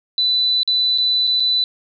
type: tone with dropouts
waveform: sine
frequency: 3989 Hz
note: B7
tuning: 17 cents sharp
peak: -14 dBFS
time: 0.18-1.64 s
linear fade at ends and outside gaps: 1 ms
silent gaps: 0.632-0.676 / 0.977-0.983 / 1.27-1.274 / 1.399-1.403 s
effects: none